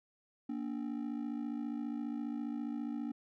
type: ring-modulated tone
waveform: triangle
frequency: 262.8 Hz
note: C4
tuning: 8 cents sharp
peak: -31 dBFS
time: 0.49-3.12 s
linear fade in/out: 5 ms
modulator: 27.4 Hz
effects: none